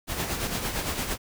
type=noise with tremolo; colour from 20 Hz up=pink; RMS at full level=-28 dBFS; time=0.07-1.18 s; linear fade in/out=50 ms; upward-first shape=sine; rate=8.8 Hz; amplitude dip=50%; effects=none